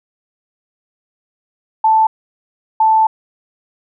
sine tone bursts at uneven times, 880 Hz, A5, in tune, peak -8 dBFS, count 2, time 1.84-2.07 / 2.8-3.07 s, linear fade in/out 5 ms, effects none

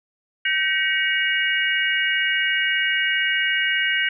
sine tone cluster, 1544 / 1908 / 2243 / 2865 Hz, G6 / A#6 / C#7 / F7, -27 / +40 / +20 / +44 cents, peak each -24 dBFS, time 0.45-4.09 s, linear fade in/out 5 ms, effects none

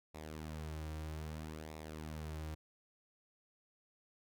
sawtooth tone with flanger, 77.78 Hz, D#2, in tune, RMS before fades -45 dBFS, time 0.14-2.55 s, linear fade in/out 10 ms, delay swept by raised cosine 0.65 to 4.75 ms, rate 0.62 Hz, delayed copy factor -0.6, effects none

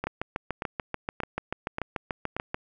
two click trains, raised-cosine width 0.5 ms, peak -15 / -14 dBFS, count 5 / 18, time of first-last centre 0.04-2.366 / 0.07-2.545 s, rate 1.72 / 6.87 Hz, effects none

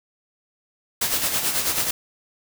white noise with tremolo, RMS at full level -21 dBFS, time 1.01-1.91 s, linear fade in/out 5 ms, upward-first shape sine, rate 9.2 Hz, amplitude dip 55%, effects none

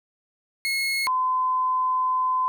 30% pulse / sine tone pair in turn, 2171 / 1022.4 Hz, C#7 / C6, -37 / -40 cents, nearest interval octave + minor second, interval 1303 cents, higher first, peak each -20 dBFS, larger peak neither, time 0.65-1.07 / 1.07-2.48 s, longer second, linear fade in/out 0 ms, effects none

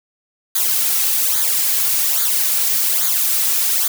blue noise with flanger, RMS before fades -17 dBFS, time 0.55-3.88 s, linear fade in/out 5 ms, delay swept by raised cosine 0.36 to 3.36 ms, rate 1.2 Hz, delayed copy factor -0.8, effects none

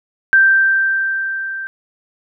sine tone with level ramp, 1568 Hz, G6, in tune, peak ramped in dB -6 to -23 dBFS, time 0.33-1.67 s, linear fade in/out 0 ms, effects none

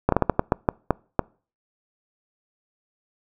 slowing click train, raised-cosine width 1 ms, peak -3 dBFS, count 10, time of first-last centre 0.09-1.193 s, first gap 33 ms, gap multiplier 1.31, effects noise-tail reverb RT60 0.4 s tail -26 dB re dry

